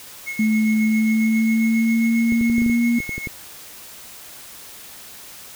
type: tone with tremolo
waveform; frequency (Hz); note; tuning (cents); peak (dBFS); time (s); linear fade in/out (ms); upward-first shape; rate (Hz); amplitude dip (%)
triangle; 2175; C#7; -33; -23; 0.26-3.28; 20; sine; 7.4; 55
type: tone with pitch glide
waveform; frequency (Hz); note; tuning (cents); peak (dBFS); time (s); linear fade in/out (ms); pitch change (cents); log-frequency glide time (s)
sine; 217.8 to 236.1; A3 to A#3; -17 to +22; -15; 0.39-2.99; 5; +139; 0.81-2.84
type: clicks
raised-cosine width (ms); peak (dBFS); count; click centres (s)
3; -17; 11; 2.322 / 2.412 / 2.499 / 2.582 / 2.619 / 2.663 / 2.698 / 3.003 / 3.093 / 3.18 / 3.272
effects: white hiss -40 dBFS RMS until 5.55 s